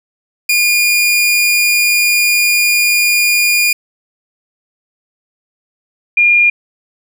sawtooth / sine tone pair in turn, 2427 / 2415 Hz, D#7 / D7, -44 / +48 cents, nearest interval unison, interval 8 cents, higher first, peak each -6 dBFS, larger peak neither, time 0.49-3.73 / 6.17-6.5 s, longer first, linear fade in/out 5 ms, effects none

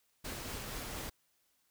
pink noise with tremolo, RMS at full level -41 dBFS, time 0.24-1.1 s, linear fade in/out 10 ms, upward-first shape triangle, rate 4.3 Hz, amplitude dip 25%, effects white hiss -75 dBFS RMS until 1.7 s

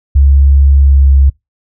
sine tone with pitch glide, 69.3 to 68.23 Hz, C#2 to C#2, 0 to -27 cents, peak -3 dBFS, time 0.15-1.3 s, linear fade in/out 10 ms, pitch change -27 cents, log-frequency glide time 0.77-1.14 s, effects noise-tail reverb RT60 0.2 s tail -26 dB re dry

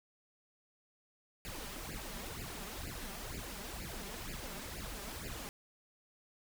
pink noise with flanger, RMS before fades -44 dBFS, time 1.45-5.49 s, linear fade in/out 0 ms, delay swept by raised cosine 0.41 to 5.11 ms, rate 2.1 Hz, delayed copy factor +0.9, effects none

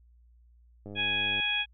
click train, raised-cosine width 2 ms, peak -30 dBFS, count 56, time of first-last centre 0.86-1.399 s, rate 102 Hz
harmonic tone, 831 Hz, G#5, 1 cent sharp, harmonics 1 / 2 / 3 / 4, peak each -41 / -35 / -29 / -30 dBFS, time 0.95-1.66 s, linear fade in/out 50 ms
effects added 59 Hz sine -56 dBFS peak until 1.73 s

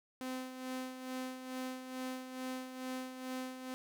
sawtooth tone with tremolo, 257.4 Hz, C4, 28 cents flat, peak -34 dBFS, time 0.21-3.74 s, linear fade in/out 0 ms, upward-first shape sine, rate 2.3 Hz, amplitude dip 60%, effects none

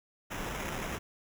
pink noise with sample-and-hold, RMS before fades -37 dBFS, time 0.3-0.99 s, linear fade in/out 20 ms, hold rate 4410 Hz, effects none

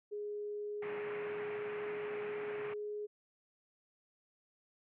sine tone with pitch glide, 415.3 to 417.9 Hz, G#4 to G#4, 0 to +11 cents, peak -38 dBFS, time 0.11-3.07 s, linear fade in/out 20 ms, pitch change +11 cents, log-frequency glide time 0.51-1.52 s
white band-pass noise, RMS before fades -48 dBFS, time 0.82-2.74 s, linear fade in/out 5 ms, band 110 to 2500 Hz, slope 48 dB/octave
effects none

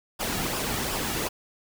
pink noise with flanger, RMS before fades -29 dBFS, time 0.19-1.29 s, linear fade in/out 20 ms, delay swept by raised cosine 0.47 to 1.97 ms, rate 2.7 Hz, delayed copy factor -0.5, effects none

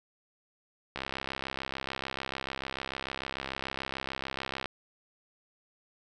click train, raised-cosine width 0.3 ms, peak -18 dBFS, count 248, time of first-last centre 0.96-4.658 s, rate 66.8 Hz, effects none

